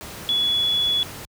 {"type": "tone in noise", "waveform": "sine", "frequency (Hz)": 3398, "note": "G#7", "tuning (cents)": 39, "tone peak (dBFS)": -18, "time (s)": [0.29, 1.03], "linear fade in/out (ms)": 0, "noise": "pink", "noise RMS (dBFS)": -36, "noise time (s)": [0.01, 1.25], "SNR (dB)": 15, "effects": ["high-pass 60 Hz 12 dB/octave"]}